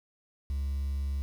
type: tone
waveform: sine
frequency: 69.3 Hz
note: C#2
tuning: in tune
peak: -26 dBFS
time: 0.5-1.22 s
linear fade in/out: 0 ms
effects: tanh soft clip ceiling -28 dBFS + 9-bit